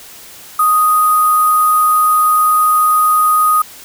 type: tone with sample-and-hold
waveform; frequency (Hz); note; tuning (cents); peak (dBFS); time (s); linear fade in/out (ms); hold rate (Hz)
sine; 1244.5; D#6; 0; -8; 0.59-3.62; 5; 11025
effects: white hiss -36 dBFS RMS until 3.84 s